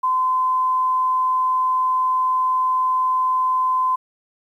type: tone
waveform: sine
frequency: 1026 Hz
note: C6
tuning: 34 cents flat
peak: -16 dBFS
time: 0.03-3.96 s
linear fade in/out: 10 ms
effects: 9-bit